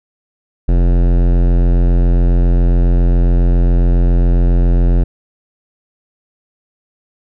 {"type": "tone with hard clipping", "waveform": "sine", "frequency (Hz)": 43.65, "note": "F1", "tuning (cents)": 0, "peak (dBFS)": -10, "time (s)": [0.68, 5.04], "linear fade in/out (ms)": 10, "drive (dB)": 18, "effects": []}